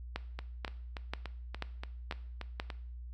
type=two click trains; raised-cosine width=0.3 ms; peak=-19 / -24 dBFS; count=6 / 9; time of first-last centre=0.16-2.599 / 0.39-2.702 s; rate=2.05 / 3.46 Hz; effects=noise-tail reverb RT60 0.6 s tail -17 dB re dry + added 60 Hz sine -42 dBFS peak until 3.13 s